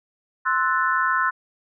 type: chord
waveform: sine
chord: F# half-diminished seventh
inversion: second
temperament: equal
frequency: 1046.5 / 1318.5 / 1480 / 1760 Hz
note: C6 / E6 / F#6 / A6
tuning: 0 / 0 / 0 / 0 cents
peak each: -23 / -24 / -23 / -27 dBFS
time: 0.45-1.31 s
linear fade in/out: 20 ms
effects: none